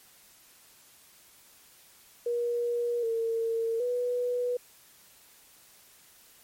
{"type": "tone with pitch steps", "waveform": "sine", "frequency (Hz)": [477.1, 455.7, 490.7], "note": ["A#4", "A#4", "B4"], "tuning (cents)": [40, -39, -11], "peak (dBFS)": -26, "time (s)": [2.26, 4.57], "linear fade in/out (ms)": 5, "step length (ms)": 770, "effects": ["white hiss -57 dBFS RMS until 6.43 s", "MP3 64 kbps"]}